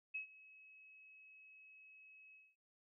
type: tone with ADSR envelope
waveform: sine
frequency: 2568 Hz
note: E7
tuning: 46 cents flat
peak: -39 dBFS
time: 0.14-2.56 s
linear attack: 13 ms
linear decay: 110 ms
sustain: -20 dB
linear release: 220 ms
effects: none